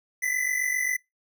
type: tone pair together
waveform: square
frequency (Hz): 1980.5 / 2028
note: B6 / B6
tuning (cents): +4 / +45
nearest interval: unison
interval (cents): 41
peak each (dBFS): -28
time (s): 0.22-0.97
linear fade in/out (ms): 10
effects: noise-tail reverb RT60 0.2 s tail -25 dB re dry